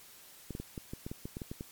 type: clicks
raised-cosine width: 3 ms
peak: -26 dBFS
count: 12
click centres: 0.507 / 0.551 / 0.6 / 0.778 / 0.935 / 1.065 / 1.115 / 1.255 / 1.369 / 1.418 / 1.515 / 1.609 s
effects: white hiss -55 dBFS RMS until 1.71 s + MP3 96 kbps